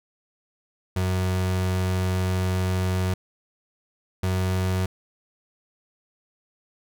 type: tone pair in turn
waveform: 35% pulse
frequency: 92.5 / 92.91 Hz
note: F#2 / F#2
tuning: 0 / +8 cents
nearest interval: unison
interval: 8 cents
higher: second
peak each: -20 dBFS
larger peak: neither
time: 0.96-3.14 / 4.23-4.86 s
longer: first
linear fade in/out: 5 ms
effects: none